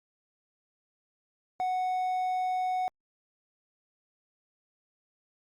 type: tone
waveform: triangle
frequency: 739 Hz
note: F#5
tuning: 2 cents flat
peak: -25 dBFS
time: 1.6-2.88 s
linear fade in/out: 0 ms
effects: Opus 48 kbps